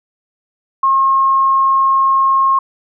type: tone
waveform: sine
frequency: 1077 Hz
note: C6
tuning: 50 cents sharp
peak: -9 dBFS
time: 0.83-2.59 s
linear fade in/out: 5 ms
effects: none